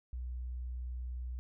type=tone; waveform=sine; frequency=61.74 Hz; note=B1; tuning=in tune; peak=-37 dBFS; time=0.13-1.39 s; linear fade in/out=0 ms; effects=none